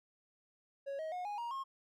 triangle tone with pitch steps, 554.4 / 633.2 / 723.1 / 825.9 / 943.2 / 1077.2 Hz, C#5 / D#5 / F#5 / G#5 / A#5 / C#6, 0 / +30 / -40 / -10 / +20 / -50 cents, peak -36 dBFS, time 0.86-1.64 s, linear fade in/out 20 ms, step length 130 ms, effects none

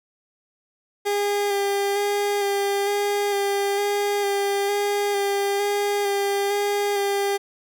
30% pulse tone with vibrato, 403.8 Hz, G#4, 49 cents flat, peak -18 dBFS, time 1.05-7.38 s, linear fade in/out 20 ms, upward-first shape square, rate 1.1 Hz, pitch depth 16 cents each way, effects none

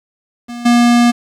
square tone with level steps, 239 Hz, A#3, 43 cents sharp, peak -24 / -8 dBFS, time 0.48-1.12 s, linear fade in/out 20 ms, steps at 0.65 s, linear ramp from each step 10 ms, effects low-pass 9000 Hz 12 dB/octave + 7-bit

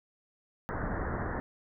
pink low-pass noise, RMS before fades -34 dBFS, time 0.69-1.4 s, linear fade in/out 0 ms, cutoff 1900 Hz, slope 96 dB/octave, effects none

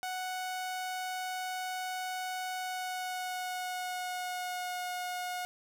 sawtooth tone with pitch glide, 740 to 722.7 Hz, F#5 to F#5, 0 to -41 cents, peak -31 dBFS, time 0.03-5.45 s, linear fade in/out 0 ms, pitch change -41 cents, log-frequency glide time 2.57-4.83 s, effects none

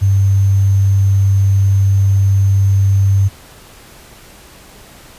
sine tone with sample-and-hold, 98 Hz, G2, in tune, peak -8 dBFS, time 0.01-3.29 s, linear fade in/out 20 ms, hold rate 6300 Hz, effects pink hiss -40 dBFS RMS until 5.18 s + resampled to 32000 Hz

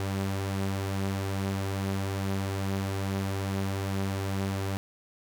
sawtooth tone pair together, 97 / 196.37 Hz, G2 / G3, -18 / +3 cents, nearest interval octave, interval 1221 cents, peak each -25 / -33 dBFS, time 0-4.77 s, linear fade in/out 0 ms, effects none

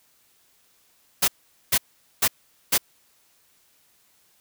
white noise bursts, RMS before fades -19 dBFS, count 4, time 1.22-2.78 s, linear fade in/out 10 ms, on 60 ms, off 440 ms, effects white hiss -62 dBFS RMS until 4.4 s

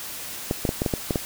clicks, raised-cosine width 2 ms, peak -9 dBFS, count 8, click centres 0.511 / 0.652 / 0.691 / 0.819 / 0.862 / 0.938 / 1.108 / 1.158 s, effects white hiss -35 dBFS RMS until 1.25 s

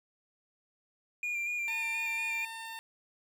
triangle tone with vibrato, 2404 Hz, D7, 40 cents sharp, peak -30 dBFS, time 1.23-2.45 s, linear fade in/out 2 ms, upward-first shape square, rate 4.2 Hz, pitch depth 23 cents each way
15% pulse tone, 903 Hz, A5, 45 cents sharp, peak -34 dBFS, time 1.68-2.79 s, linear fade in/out 0 ms
effects none

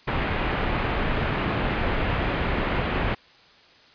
pink low-pass noise, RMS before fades -25 dBFS, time 0.07-3.15 s, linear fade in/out 10 ms, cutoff 2800 Hz, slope 24 dB/octave, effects white hiss -53 dBFS RMS until 3.94 s + resampled to 11025 Hz

